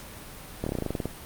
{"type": "slowing click train", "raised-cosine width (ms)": 2, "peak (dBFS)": -15, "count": 12, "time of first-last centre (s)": [0.64, 1.056], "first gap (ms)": 25, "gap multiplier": 1.08, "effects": ["pink hiss -43 dBFS RMS until 1.25 s", "Opus 48 kbps"]}